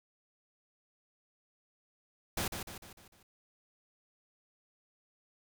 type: noise with echo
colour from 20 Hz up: pink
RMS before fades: -34 dBFS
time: 2.37-2.48 s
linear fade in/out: 5 ms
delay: 150 ms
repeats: 5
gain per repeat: -6 dB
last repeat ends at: 3.23 s
effects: none